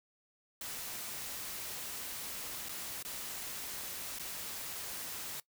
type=noise with dropouts; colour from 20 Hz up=white; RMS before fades=-42 dBFS; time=0.61-5.4 s; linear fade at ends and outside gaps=2 ms; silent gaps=2.687-2.692 / 3.027-3.049 / 4.187-4.195 s; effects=noise-tail reverb RT60 0.1 s tail -20 dB re dry